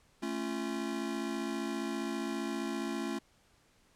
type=chord; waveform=square; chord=A augmented; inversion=none; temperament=just; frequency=220 / 275 / 343.8 Hz; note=A3 / C#4 / E#4; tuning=0 / -14 / -27 cents; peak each=-39 / -39 / -39 dBFS; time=0.22-3.19 s; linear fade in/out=10 ms; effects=pink hiss -67 dBFS RMS until 3.95 s + low-pass 10000 Hz 12 dB/octave